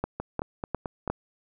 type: two click trains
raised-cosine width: 1 ms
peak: -17 / -13 dBFS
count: 5 / 4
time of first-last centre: 0.2-1.077 / 0.04-1.1 s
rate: 4.56 / 2.83 Hz
effects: none

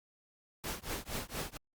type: noise with tremolo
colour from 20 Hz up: pink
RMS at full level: -36 dBFS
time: 0.64-1.57 s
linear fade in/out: 0 ms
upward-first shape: triangle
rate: 4.3 Hz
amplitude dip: 100%
effects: Opus 48 kbps

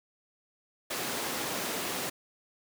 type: high-pass noise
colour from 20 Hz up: pink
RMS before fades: -34 dBFS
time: 0.9-2.1 s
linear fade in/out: 10 ms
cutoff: 250 Hz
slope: 12 dB/octave
effects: none

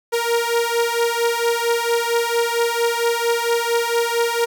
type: beating tone pair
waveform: sawtooth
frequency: 466.2 / 470.6 Hz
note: A#4 / A#4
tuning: 0 / +16 cents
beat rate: 4.4 Hz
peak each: -16 / -17 dBFS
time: 0.12-4.46 s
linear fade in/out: 20 ms
effects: none

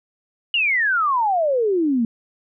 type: exponential sweep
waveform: sine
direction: down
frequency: 2919 to 220.7 Hz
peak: -16 dBFS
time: 0.54-2.05 s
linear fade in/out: 2 ms
effects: none

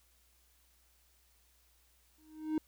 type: tone with exponential growth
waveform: triangle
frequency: 311.1 Hz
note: D#4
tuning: in tune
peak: -25 dBFS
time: 2.18-2.58 s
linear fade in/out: 2 ms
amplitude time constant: 86 ms
effects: added 60 Hz sine -70 dBFS peak until 2.67 s + white hiss -70 dBFS RMS until 2.67 s

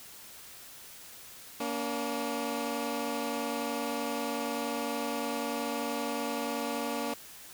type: tone pair together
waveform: 15% pulse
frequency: 234.7 / 285.2 Hz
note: A#3 / C#4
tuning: +12 / +49 cents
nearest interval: minor third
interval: 337 cents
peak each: -28 dBFS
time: 1.6-7.14 s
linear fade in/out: 5 ms
effects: white hiss -49 dBFS RMS until 7.53 s

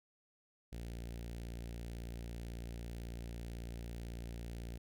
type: tone with notch filter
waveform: sawtooth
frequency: 58.1 Hz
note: A#1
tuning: 5 cents flat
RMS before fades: -45 dBFS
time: 0.72-4.78 s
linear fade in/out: 10 ms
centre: 1100 Hz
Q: 0.84
effects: none

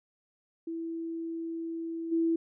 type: tone with level steps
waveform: sine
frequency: 330 Hz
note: E4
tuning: 2 cents sharp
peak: -33 / -24 dBFS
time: 0.67-2.36 s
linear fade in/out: 5 ms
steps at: 2.11 s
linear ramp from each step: 20 ms
effects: none

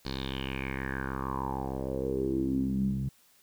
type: tone with low-pass filter sweep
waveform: 10% pulse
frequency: 66.5 Hz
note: C2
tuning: 29 cents sharp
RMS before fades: -32 dBFS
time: 0.05-3.09 s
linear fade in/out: 5 ms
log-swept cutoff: 4500 to 150 Hz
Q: 6.1
effects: white hiss -63 dBFS RMS until 3.42 s

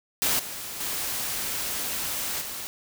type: noise with level steps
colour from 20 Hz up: white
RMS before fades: -24 / -36 / -30 / -35 dBFS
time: 0.22-2.67 s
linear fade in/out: 0 ms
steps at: 0.39 / 0.8 / 2.41 s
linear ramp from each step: 5 ms
effects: none

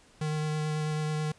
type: tone with vibrato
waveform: square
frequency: 153.4 Hz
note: D#3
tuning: 24 cents flat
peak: -29 dBFS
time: 0.21-1.32 s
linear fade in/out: 5 ms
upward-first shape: sine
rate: 9.2 Hz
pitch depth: 12 cents each way
effects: pink hiss -59 dBFS RMS until 1.38 s + resampled to 22050 Hz

